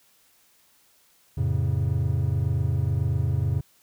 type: chord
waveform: triangle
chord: F augmented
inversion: none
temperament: just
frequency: 87.31 / 109.13 / 136.42 Hz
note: F2 / A2 / C#3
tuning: 0 / -14 / -27 cents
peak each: -24 dBFS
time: 1.37-3.61 s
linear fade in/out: 10 ms
effects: white hiss -61 dBFS RMS until 3.82 s